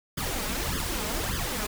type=noise with flanger; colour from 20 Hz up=pink; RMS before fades=-30 dBFS; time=0.17-1.67 s; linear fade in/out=10 ms; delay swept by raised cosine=0.6 to 4.8 ms; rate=1.7 Hz; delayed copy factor=+0.9; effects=none